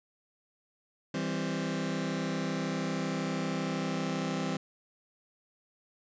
sawtooth chord, C major, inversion first, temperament just, 163.52 / 196.22 / 261.6 Hz, E3 / G3 / C4, -14 / +2 / 0 cents, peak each -31 dBFS, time 1.14-4.57 s, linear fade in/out 5 ms, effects resampled to 16000 Hz

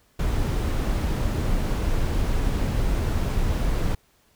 brown noise, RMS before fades -23 dBFS, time 0.19-3.95 s, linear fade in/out 5 ms, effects pink hiss -62 dBFS RMS until 4.35 s

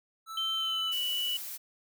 square tone, 1318.5 Hz, E6, in tune, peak -39 dBFS, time 0.26-0.94 s, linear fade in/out 50 ms
sine tone with pitch glide, 3096 to 2954 Hz, G7 to F#7, -22 to -3 cents, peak -29 dBFS, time 0.37-1.37 s, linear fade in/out 5 ms, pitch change -81 cents, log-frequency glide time 0.55-0.99 s
blue noise, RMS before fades -40 dBFS, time 0.91-1.58 s, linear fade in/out 20 ms
effects none

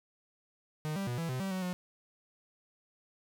45% pulse tone with pitch steps, 153.6 / 196.2 / 121.9 / 166 / 128.2 / 193.2 / 186.7 / 180.7 Hz, D#3 / G3 / B2 / E3 / C3 / G3 / F#3 / F#3, -22 / +2 / -22 / +12 / -35 / -25 / +16 / -41 cents, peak -33 dBFS, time 0.85-1.73 s, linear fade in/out 0 ms, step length 110 ms, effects none

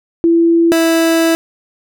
sine / 30% pulse tone pair in turn, 335 / 328.7 Hz, E4 / E4, +28 / -5 cents, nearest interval unison, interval 33 cents, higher first, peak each -7 dBFS, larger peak neither, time 0.24-0.72 / 0.72-1.35 s, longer second, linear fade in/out 0 ms, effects none

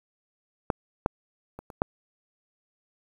clicks, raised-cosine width 1 ms, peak -9 / -8 / -25 / -28 / -8 dBFS, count 5, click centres 0.702 / 1.061 / 1.59 / 1.702 / 1.819 s, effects 8-bit

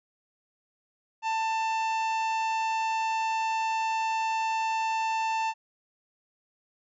harmonic tone, 890 Hz, A5, 20 cents sharp, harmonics 1 / 2 / 3 / 4 / 5 / 6 / 7 / 8, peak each -26 / -41 / -35 / -48 / -47 / -50 / -51 / -52 dBFS, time 1.22-5.54 s, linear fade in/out 50 ms, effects none

